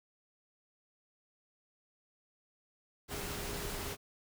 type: tone in noise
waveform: sine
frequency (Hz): 407.3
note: G#4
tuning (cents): -34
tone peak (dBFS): -47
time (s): 3.08-3.97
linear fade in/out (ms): 50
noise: pink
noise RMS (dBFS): -40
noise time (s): 3.08-3.97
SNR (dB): -10
effects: none